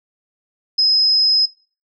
sine tone, 5090 Hz, D#8, 39 cents sharp, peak -11 dBFS, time 0.78-1.46 s, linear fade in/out 10 ms, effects noise-tail reverb RT60 0.4 s tail -22 dB re dry

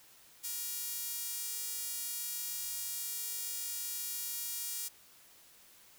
sawtooth tone with high-pass filter, 473.7 Hz, A#4, 28 cents sharp, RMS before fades -39 dBFS, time 0.43-4.89 s, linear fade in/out 20 ms, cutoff 8100 Hz, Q 0.66, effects white hiss -60 dBFS RMS until 5.98 s

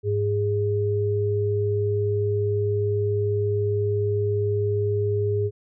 sine tone pair together, 103.08 / 411.3 Hz, G#2 / G#4, -12 / -17 cents, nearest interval 2 octaves, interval 2395 cents, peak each -23 dBFS, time 0.03-5.51 s, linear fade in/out 50 ms, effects none

